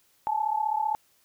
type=tone pair together; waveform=sine; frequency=845.6 / 881 Hz; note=G#5 / A5; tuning=+31 / +2 cents; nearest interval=minor second; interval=71 cents; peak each=-27 dBFS; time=0.27-0.95 s; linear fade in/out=0 ms; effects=white hiss -65 dBFS RMS until 1.24 s